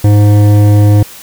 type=tone with hard clipping; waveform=triangle; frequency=103.6 Hz; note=G#2; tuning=4 cents flat; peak=-5 dBFS; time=0.04-1.03 s; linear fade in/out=5 ms; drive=16 dB; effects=white hiss -32 dBFS RMS until 1.22 s